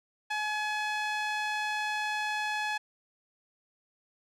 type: tone with band-pass filter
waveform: sawtooth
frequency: 848 Hz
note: G#5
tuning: 36 cents sharp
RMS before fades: -32 dBFS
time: 0.3-2.78 s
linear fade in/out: 10 ms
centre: 2000 Hz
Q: 0.88
effects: none